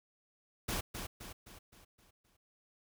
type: noise with echo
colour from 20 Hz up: pink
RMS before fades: -36 dBFS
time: 0.68-0.81 s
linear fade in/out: 10 ms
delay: 260 ms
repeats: 6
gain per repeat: -6 dB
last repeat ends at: 2.37 s
effects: none